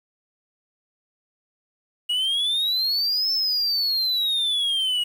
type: exponential two-way sweep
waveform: triangle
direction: up then down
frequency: 2882 to 5320 to 2882 Hz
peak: -19 dBFS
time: 2.09-5.04 s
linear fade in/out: 10 ms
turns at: 3.32 s
effects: 8-bit